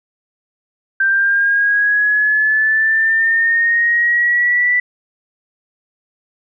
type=linear sweep; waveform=sine; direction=up; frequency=1568 to 1975.5 Hz; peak=-11 dBFS; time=1-4.8 s; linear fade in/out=5 ms; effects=none